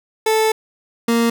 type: tone pair in turn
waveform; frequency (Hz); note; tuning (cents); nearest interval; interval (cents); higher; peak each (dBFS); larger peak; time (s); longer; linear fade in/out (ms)
30% pulse; 438.8 / 232.4; A4 / A#3; -5 / -5; major seventh; 1100; first; -11; neither; 0.26-0.52 / 1.08-1.3; first; 5
effects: none